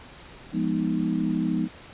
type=chord; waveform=sine; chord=F half-diminished seventh; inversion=none; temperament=equal; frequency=174.61 / 207.7 / 246.9 / 311.1 Hz; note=F3 / Ab3 / Cb4 / Eb4; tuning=0 / 0 / 0 / 0 cents; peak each=-28 dBFS; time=0.52-1.69 s; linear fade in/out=50 ms; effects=pink hiss -46 dBFS RMS until 1.93 s + resampled to 8000 Hz